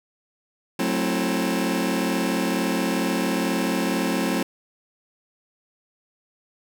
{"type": "chord", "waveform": "sawtooth", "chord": "F# half-diminished seventh", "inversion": "none", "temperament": "just", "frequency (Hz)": [185, 222, 266.4, 333], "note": ["F#3", "A3", "C4", "E4"], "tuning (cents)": [0, 16, 31, 18], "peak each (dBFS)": [-23, -23, -22, -24], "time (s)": [0.79, 4.43], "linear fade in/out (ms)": 5, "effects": []}